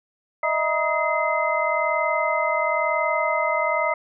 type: tone cluster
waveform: sine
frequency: 612 / 653 / 952 / 1259 / 2062 Hz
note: D#5 / E5 / A#5 / D#6 / C7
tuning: -29 / -17 / +36 / +20 / -26 cents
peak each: -26 dBFS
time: 0.43-3.94 s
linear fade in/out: 5 ms
effects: none